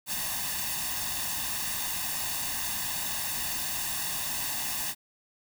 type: noise with comb filter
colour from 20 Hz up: white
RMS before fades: -32 dBFS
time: 0.06-4.95 s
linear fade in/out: 50 ms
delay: 1.1 ms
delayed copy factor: +0.75
effects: none